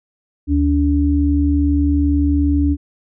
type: tone pair together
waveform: sine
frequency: 75.2 / 287.1 Hz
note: D2 / D4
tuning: +42 / -39 cents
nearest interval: octave + major seventh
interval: 2319 cents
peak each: -15 dBFS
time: 0.47-2.77 s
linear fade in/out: 50 ms
effects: none